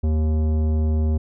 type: tone with tanh clipping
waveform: sine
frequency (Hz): 77.78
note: D#2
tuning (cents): 0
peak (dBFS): -19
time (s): 0.03-1.18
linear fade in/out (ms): 10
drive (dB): 14
effects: none